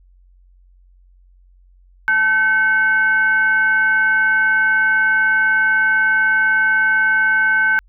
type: tone with frequency modulation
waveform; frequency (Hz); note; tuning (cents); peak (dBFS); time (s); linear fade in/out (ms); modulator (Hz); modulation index
sine; 1532; G6; -40; -12; 2.08-7.79; 0; 658; 0.44
effects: added 45 Hz sine -47 dBFS peak until 7.88 s